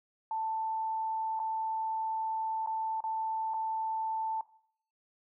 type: tone with dropouts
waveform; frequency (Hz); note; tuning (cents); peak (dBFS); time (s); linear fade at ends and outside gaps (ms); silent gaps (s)
sine; 885; A5; +10; -31; 0.31-4.41; 2; 1.393-1.399 / 2.662-2.672 / 3.005-3.039 / 3.537-3.541
effects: noise-tail reverb RT60 0.6 s tail -17 dB re dry